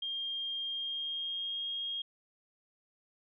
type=tone with pitch glide; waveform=sine; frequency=3212 to 3253 Hz; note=G7 to G#7; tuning=+41 to -37 cents; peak=-34 dBFS; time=0.02-2.02 s; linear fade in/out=5 ms; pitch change=+22 cents; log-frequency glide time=0.68-1.69 s; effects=none